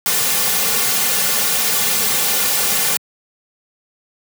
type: noise with comb filter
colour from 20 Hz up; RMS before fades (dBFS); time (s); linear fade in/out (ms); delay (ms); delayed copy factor
white; -17; 0.06-2.97; 0; 3.1; -0.8
effects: high-pass 150 Hz 12 dB/octave